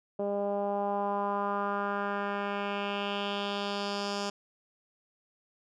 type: tone with low-pass filter sweep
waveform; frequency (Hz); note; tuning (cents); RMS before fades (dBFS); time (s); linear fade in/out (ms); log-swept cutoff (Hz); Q
10% pulse; 201.8; G#3; -49; -32; 0.19-4.3; 5; 550 to 5900; 2.6
effects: none